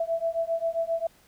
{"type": "beating tone pair", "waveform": "sine", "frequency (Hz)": [659.3, 666.8], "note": ["E5", "E5"], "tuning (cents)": [0, 20], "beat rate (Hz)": 7.5, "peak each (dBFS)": -28, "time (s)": [0, 1.07], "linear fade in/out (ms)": 5, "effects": ["pink hiss -59 dBFS RMS until 1.27 s"]}